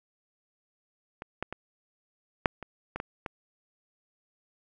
clicks, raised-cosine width 0.5 ms, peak -23 / -16 / -21 / -6 / -24 / -19 / -17 / -19 dBFS, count 8, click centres 1.221 / 1.426 / 1.526 / 2.458 / 2.627 / 2.96 / 3.001 / 3.262 s, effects none

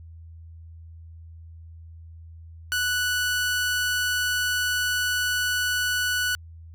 sawtooth tone, 1480 Hz, F#6, in tune, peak -19 dBFS, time 2.72-6.35 s, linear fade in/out 0 ms, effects added 82 Hz sine -41 dBFS peak until 6.74 s

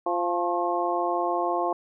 harmonic tone with a mistuned harmonic, 174.2 Hz, F3, 4 cents flat, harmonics 2 / 3 / 4 / 5 / 6, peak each -29 / -32 / -27 / -31 / -30 dBFS, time 0.06-1.73 s, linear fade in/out 5 ms, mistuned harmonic 6, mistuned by +48 cents, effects none

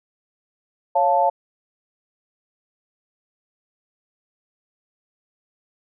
sine chord, Db augmented, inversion none, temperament equal, 554.4 / 698.5 / 880 Hz, Db5 / F5 / A5, 0 / 0 / 0 cents, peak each -21 / -19 / -18 dBFS, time 0.95-1.3 s, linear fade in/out 10 ms, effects none

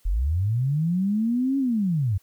sine linear two-way sweep, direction up then down, 37.9 to 278 to 87.9 Hz, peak -20 dBFS, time 0.05-2.18 s, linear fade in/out 10 ms, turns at 1.58 s, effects white hiss -62 dBFS RMS until 2.22 s

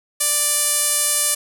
sawtooth tone with band-pass filter, 588 Hz, D5, 2 cents sharp, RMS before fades -19 dBFS, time 0.2-1.35 s, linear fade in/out 10 ms, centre 10000 Hz, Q 2.2, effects none

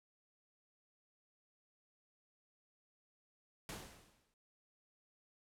pink noise with exponential decay, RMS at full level -44 dBFS, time 3.69-4.34 s, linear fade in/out 1 ms, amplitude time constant 140 ms, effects low-pass 12000 Hz 12 dB/octave

